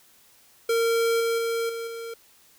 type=tone with level steps; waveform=square; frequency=460.1 Hz; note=A#4; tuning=23 cents flat; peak=-21 / -23 / -25 / -31 / -34 dBFS; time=0.69-2.14 s; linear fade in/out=5 ms; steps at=1.2 / 1.38 / 1.69 / 1.87 s; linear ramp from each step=5 ms; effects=white hiss -57 dBFS RMS until 2.58 s